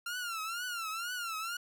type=tone with vibrato; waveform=sawtooth; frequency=1379 Hz; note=F6; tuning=22 cents flat; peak=-32 dBFS; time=0.06-1.57 s; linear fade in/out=5 ms; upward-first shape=triangle; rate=2.1 Hz; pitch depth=150 cents each way; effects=none